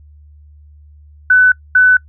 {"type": "tone pair in turn", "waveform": "sine", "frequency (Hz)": [1500, 1500], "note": ["F#6", "F#6"], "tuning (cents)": [23, 23], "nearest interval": "unison", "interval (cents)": 0, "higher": "neither", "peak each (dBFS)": -5, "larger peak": "neither", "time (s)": [[1.3, 1.52], [1.75, 1.97]], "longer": "neither", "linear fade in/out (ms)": 5, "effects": ["noise-tail reverb RT60 0.1 s tail -24 dB re dry", "added 74 Hz sine -39 dBFS peak until 2.08 s"]}